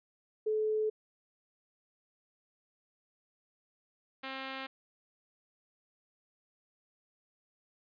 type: tone pair in turn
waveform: sine / 5% pulse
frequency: 431.6 / 266.4 Hz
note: A4 / C4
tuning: -33 / +31 cents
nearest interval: minor sixth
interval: 836 cents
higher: first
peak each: -28 / -27 dBFS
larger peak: second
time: 0.46-0.9 / 4.23-4.67 s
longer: neither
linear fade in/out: 10 ms
effects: resampled to 11025 Hz